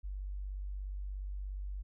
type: tone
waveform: sine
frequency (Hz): 48.48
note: G1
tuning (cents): -18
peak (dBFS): -37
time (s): 0.03-1.83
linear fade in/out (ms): 20
effects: none